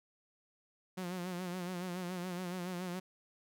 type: tone with vibrato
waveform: sawtooth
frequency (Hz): 180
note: F#3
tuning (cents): -47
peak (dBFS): -34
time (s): 0.97-3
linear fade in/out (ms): 10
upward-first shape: sine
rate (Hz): 7.1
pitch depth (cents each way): 63
effects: none